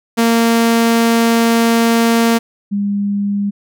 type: tone pair in turn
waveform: sawtooth / sine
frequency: 230.5 / 202 Hz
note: A#3 / G#3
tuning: -19 / -48 cents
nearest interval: major second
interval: 229 cents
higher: first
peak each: -6 / -14 dBFS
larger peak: first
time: 0.17-2.39 / 2.71-3.51 s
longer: first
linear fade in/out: 20 ms
effects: none